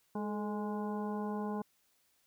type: harmonic tone with a mistuned harmonic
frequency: 207.7 Hz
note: G#3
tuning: in tune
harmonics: 1 / 2 / 3 / 4 / 5 / 7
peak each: -36 / -41 / -48 / -43 / -46 / -56 dBFS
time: 0.15-1.62 s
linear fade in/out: 5 ms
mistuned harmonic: 2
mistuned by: +50 cents
effects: white hiss -73 dBFS RMS until 2.26 s